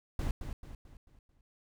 brown noise with echo, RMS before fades -32 dBFS, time 0.19-0.31 s, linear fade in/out 2 ms, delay 220 ms, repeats 5, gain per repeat -7 dB, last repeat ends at 1.41 s, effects none

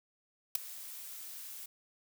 blue noise with ADSR envelope, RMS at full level -25 dBFS, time 0.55-1.66 s, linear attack 4 ms, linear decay 7 ms, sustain -21 dB, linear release 4 ms, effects none

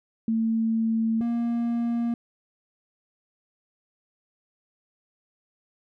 sine / triangle tone pair in turn, 224.7 / 235 Hz, A3 / A#3, +37 / +14 cents, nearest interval minor second, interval 77 cents, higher second, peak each -21 / -21 dBFS, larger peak neither, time 0.28-1.21 / 1.21-2.14 s, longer neither, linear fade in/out 2 ms, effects none

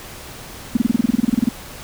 sine tone bursts, 235.3 Hz, A#3, 16 cents sharp, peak -10 dBFS, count 16, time 0.75-1.49 s, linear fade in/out 5 ms, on 20 ms, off 28 ms, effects pink hiss -36 dBFS RMS until 1.83 s

